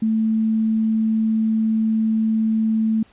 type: tone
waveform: sine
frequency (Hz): 220.7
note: A3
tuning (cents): +5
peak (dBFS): -16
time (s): 0.02-3.03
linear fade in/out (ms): 5
effects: pink hiss -54 dBFS RMS until 3.12 s + resampled to 8000 Hz